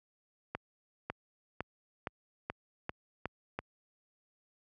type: accelerating click train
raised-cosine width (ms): 0.5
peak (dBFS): -20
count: 8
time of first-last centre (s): 0.55-3.59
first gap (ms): 550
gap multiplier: 0.92
effects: high-pass 60 Hz 12 dB/octave

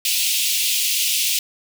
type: high-pass noise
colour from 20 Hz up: pink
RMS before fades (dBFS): -20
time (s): 0.05-1.39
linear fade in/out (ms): 2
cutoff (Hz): 2500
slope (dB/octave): 48
effects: none

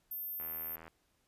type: tone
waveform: sine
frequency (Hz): 13290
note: G#9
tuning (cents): 0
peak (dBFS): -37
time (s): 0.11-0.76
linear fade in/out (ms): 5
type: click train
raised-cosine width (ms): 0.5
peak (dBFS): -35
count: 40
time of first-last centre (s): 0.4-0.88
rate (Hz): 81.3
effects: pink hiss -75 dBFS RMS until 1.27 s + resampled to 32000 Hz

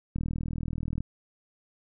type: click train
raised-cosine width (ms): 5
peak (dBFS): -19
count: 35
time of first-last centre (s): 0.16-1.006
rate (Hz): 40.2
effects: none

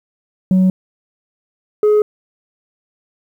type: tone pair in turn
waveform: sine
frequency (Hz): 186.5 / 421.6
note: F#3 / G#4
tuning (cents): +14 / +26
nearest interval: octave + major second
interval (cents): 1412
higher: second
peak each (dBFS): -6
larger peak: neither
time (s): 0.51-0.7 / 1.83-2.02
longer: neither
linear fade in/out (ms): 2
effects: tanh soft clip ceiling -8 dBFS + 8-bit

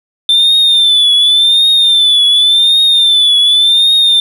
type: tone with vibrato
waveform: sine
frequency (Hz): 3551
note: A7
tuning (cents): +15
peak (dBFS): -3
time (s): 0.29-4.2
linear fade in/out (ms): 2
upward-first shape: triangle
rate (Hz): 0.89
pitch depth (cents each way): 88
effects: tanh soft clip ceiling -4 dBFS + 7-bit

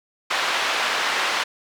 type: band-pass noise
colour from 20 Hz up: pink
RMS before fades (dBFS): -23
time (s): 0.3-1.44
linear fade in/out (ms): 10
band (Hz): 920 to 3700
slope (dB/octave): 12
effects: none

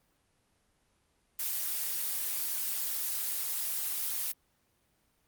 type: noise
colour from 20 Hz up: blue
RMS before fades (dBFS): -33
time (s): 1.39-4.32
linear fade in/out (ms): 5
effects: pink hiss -72 dBFS RMS until 5.27 s + Opus 24 kbps

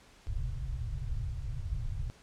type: low-pass noise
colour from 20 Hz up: pink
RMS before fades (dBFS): -35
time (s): 0.27-2.1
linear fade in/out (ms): 0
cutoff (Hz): 140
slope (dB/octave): 96
effects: pink hiss -59 dBFS RMS until 2.22 s + low-pass 8000 Hz 12 dB/octave

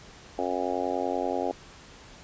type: harmonic tone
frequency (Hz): 90.3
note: F#2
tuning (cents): -42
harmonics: 3 / 4 / 5 / 6 / 7 / 8 / 9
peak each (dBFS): -34 / -34 / -34 / -34 / -34 / -34 / -34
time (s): 0.38-1.52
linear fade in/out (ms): 10
effects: pink hiss -49 dBFS RMS until 2.23 s + resampled to 16000 Hz

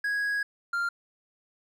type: tone pair in turn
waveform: triangle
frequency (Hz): 1657 / 1393.4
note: G#6 / F6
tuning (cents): -4 / -4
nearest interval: minor third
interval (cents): 300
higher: first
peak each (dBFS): -24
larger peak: neither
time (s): 0.04-0.43 / 0.73-0.89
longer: first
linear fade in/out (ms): 5
effects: none

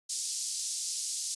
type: band-pass noise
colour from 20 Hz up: pink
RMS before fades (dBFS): -35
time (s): 0.09-1.35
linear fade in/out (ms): 10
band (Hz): 5100 to 9800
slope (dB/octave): 24
effects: resampled to 24000 Hz

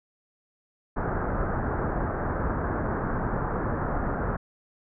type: low-pass noise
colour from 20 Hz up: pink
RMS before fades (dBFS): -28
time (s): 0.96-4.37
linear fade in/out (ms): 10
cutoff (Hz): 1600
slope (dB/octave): 48
effects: none

